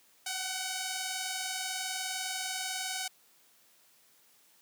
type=tone pair together; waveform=5% pulse; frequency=741 / 761 Hz; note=F#5 / F#5; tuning=+2 / +48 cents; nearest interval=unison; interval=46 cents; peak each=-25 dBFS; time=0.26-3.08 s; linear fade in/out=5 ms; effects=white hiss -64 dBFS RMS until 4.61 s + high-pass 150 Hz 12 dB/octave